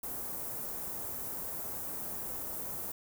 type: band-stop noise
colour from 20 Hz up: white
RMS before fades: -39 dBFS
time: 0.03-2.92 s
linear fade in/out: 5 ms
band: 880 to 13000 Hz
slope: 12 dB/octave
effects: none